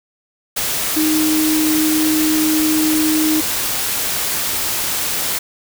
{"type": "tone in noise", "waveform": "sine", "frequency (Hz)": 311.1, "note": "D#4", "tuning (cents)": 0, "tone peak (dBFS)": -14, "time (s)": [0.96, 3.41], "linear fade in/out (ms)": 10, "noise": "white", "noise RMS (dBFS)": -20, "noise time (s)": [0.56, 5.39], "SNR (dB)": 3, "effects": []}